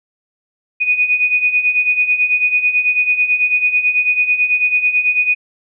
sine beating tone pair, 2473 / 2482.1 Hz, D#7 / D#7, -11 / -5 cents, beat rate 9.1 Hz, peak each -18 / -13 dBFS, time 0.8-5.35 s, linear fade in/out 20 ms, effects none

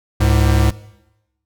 square tone pair together, 69 / 106.01 Hz, C#2 / G#2, -7 / +36 cents, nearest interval perfect fifth, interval 743 cents, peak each -15 dBFS, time 0.2-0.71 s, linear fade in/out 10 ms, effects noise-tail reverb RT60 0.9 s tail -18 dB re dry

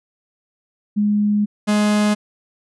sine / 45% pulse tone pair in turn, 207.7 / 209.4 Hz, G#3 / G#3, 0 / +15 cents, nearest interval unison, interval 15 cents, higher second, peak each -14 dBFS, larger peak neither, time 0.96-1.46 / 1.67-2.15 s, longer first, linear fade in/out 20 ms, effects resampled to 24000 Hz

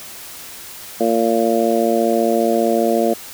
harmonic tone, 114.8 Hz, A#2, 26 cents flat, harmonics 2 / 3 / 4 / 5 / 6, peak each -20 / -20 / -20 / -20 / -20 dBFS, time 1-3.14 s, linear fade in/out 10 ms, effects white hiss -35 dBFS RMS until 3.33 s

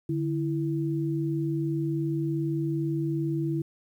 sine tone pair together, 147.02 / 329.6 Hz, D3 / E4, +2 / 0 cents, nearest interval octave + major second, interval 1398 cents, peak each -28 dBFS, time 0.09-3.62 s, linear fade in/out 5 ms, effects 10-bit

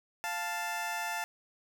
20% pulse tone pair together, 698.5 / 880 Hz, F5 / A5, 0 / 0 cents, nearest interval major third, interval 400 cents, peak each -33 / -30 dBFS, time 0.24-1.24 s, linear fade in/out 0 ms, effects none

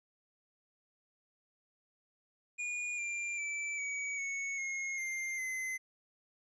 square tone with pitch steps, 2441 / 2381 / 2323 / 2266 / 2210 / 2156 / 2103 / 2051 Hz, D#7 / D7 / D7 / C#7 / C#7 / C#7 / C7 / C7, -34 / +23 / -20 / +37 / -6 / -49 / +8 / -35 cents, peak -36 dBFS, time 2.58-5.78 s, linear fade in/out 20 ms, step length 400 ms, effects resampled to 22050 Hz + 13-bit

